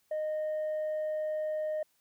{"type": "tone", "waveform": "sine", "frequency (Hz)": 617, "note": "D#5", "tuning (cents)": -15, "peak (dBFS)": -28, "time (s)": [0.11, 1.83], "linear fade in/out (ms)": 5, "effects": ["tanh soft clip ceiling -29 dBFS", "white hiss -72 dBFS RMS until 2 s"]}